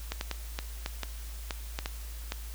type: clicks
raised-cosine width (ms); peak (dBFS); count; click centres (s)
0.2; -15; 10; 0.12 / 0.211 / 0.313 / 0.589 / 0.861 / 1.033 / 1.508 / 1.789 / 1.859 / 2.321
effects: added 55 Hz sine -38 dBFS peak until 2.54 s + white hiss -49 dBFS RMS until 2.54 s